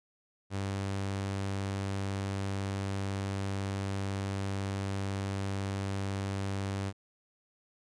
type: tone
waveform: sawtooth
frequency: 98 Hz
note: G2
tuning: in tune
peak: -28 dBFS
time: 0.5-6.93 s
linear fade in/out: 50 ms
effects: resampled to 22050 Hz